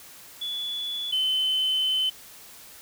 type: tone pair in turn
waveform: sine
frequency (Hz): 3430 / 3050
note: A7 / G7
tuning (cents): -45 / -48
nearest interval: major second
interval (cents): 203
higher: first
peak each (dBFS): -28 / -20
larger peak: second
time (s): 0.41-1.12 / 1.12-2.1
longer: second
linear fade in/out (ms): 10
effects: tanh soft clip ceiling -19 dBFS + white hiss -47 dBFS RMS until 2.81 s